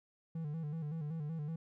triangle tone with vibrato, 155.56 Hz, D#3, in tune, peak -35 dBFS, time 0.35-1.56 s, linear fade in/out 5 ms, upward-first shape square, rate 5.3 Hz, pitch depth 84 cents each way, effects none

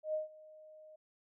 sine tone with ADSR envelope, 620 Hz, D#5, 6 cents flat, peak -31 dBFS, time 0.03-0.96 s, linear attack 110 ms, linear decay 140 ms, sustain -22 dB, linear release 8 ms, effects none

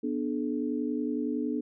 sine tone cluster, 246.1 / 296.9 / 430.2 Hz, B3 / D4 / A4, -6 / +19 / -39 cents, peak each -31 / -31 / -36 dBFS, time 0.03-1.61 s, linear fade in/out 10 ms, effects none

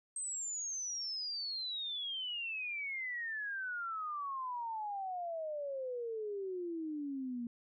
sine exponential sweep, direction down, 8372 to 233.1 Hz, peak -37 dBFS, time 0.16-7.47 s, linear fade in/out 2 ms, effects none

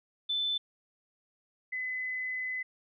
sine tone pair in turn, 3520 / 2019 Hz, A7 / B6, 0 / +38 cents, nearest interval minor seventh, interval 962 cents, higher first, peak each -28 / -32 dBFS, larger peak first, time 0.29-0.58 / 1.72-2.63 s, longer second, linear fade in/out 10 ms, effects none

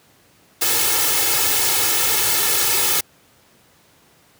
white noise with comb filter, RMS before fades -18 dBFS, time 0.61-3.01 s, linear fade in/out 10 ms, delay 2.3 ms, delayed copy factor +0.95, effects pink hiss -54 dBFS RMS until 4.39 s + high-pass 100 Hz 12 dB/octave

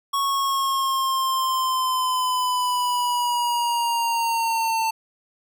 square linear sweep, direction down, 1108.7 to 893 Hz, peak -21 dBFS, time 0.13-4.91 s, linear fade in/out 10 ms, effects none

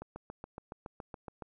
click train, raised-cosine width 1 ms, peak -28 dBFS, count 11, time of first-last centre 0.02-1.423 s, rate 7.13 Hz, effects none

